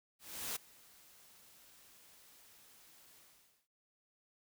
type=noise with ADSR envelope; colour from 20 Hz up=white; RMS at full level=-39 dBFS; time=0.19-3.68 s; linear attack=370 ms; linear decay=9 ms; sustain=-23 dB; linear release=510 ms; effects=none